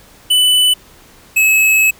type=tone pair in turn; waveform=square; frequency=2990 / 2582 Hz; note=F#7 / E7; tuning=+17 / -37 cents; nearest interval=minor third; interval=254 cents; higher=first; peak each=-9 dBFS; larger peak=neither; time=0.3-0.74 / 1.36-1.91 s; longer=second; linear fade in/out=10 ms; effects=pink hiss -44 dBFS RMS until 1.99 s